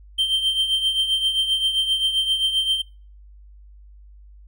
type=tone with tremolo; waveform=triangle; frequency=3136 Hz; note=G7; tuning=in tune; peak=-14 dBFS; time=0.18-2.82 s; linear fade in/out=10 ms; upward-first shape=triangle; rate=7.6 Hz; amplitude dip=70%; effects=noise-tail reverb RT60 0.4 s tail -24 dB re dry + added 50 Hz sine -43 dBFS peak until 4.47 s